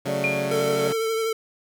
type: chord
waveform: 15% pulse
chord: F# minor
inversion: second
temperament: equal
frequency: 138.59 / 185 / 220 Hz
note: C#3 / F#3 / A3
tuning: 0 / 0 / 0 cents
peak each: -22 / -25 / -27 dBFS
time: 0.05-0.93 s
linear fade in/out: 10 ms
type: tone with tremolo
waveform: sine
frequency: 589 Hz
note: D5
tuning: 5 cents sharp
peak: -25 dBFS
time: 0.08-0.88 s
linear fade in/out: 2 ms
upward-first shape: sine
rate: 3.9 Hz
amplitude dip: 30%
type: tone with exponential decay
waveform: sine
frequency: 2405 Hz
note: D7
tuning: 41 cents sharp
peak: -19 dBFS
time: 0.24-0.7 s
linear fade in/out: 1 ms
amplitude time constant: 100 ms
type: tone with vibrato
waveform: square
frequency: 447.1 Hz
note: A4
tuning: 28 cents sharp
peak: -23 dBFS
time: 0.51-1.33 s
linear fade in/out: 5 ms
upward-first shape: triangle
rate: 12 Hz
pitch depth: 28 cents each way
effects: none